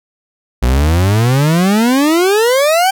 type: exponential sweep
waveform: 40% pulse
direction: up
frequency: 58.27 to 788 Hz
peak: -8 dBFS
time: 0.62-2.91 s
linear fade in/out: 10 ms
effects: none